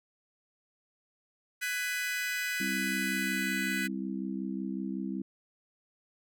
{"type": "chord", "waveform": "40% pulse", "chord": "G# minor seventh", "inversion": "third", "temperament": "just", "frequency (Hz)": [1495.1, 1661.2, 1993.5, 2492], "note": ["F#6", "G#6", "B6", "D#7"], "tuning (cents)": [18, 0, 16, 2], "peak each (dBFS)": [-35, -39, -34, -38], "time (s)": [1.61, 3.88], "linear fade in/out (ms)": 20}
{"type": "harmonic tone", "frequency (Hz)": 65.41, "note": "C2", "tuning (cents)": 0, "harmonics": [3, 4, 5], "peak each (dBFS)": [-35, -37, -39], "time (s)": [2.6, 5.22], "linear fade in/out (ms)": 5}
{"effects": []}